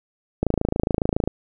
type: click train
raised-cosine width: 2 ms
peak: -6 dBFS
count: 24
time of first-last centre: 0.43-1.276 s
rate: 27.2 Hz
effects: none